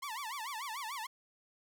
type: tone with vibrato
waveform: sawtooth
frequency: 1002 Hz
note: B5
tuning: 25 cents sharp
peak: -35 dBFS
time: 0.02-1.07 s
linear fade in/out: 10 ms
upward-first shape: sine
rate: 6.8 Hz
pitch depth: 260 cents each way
effects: none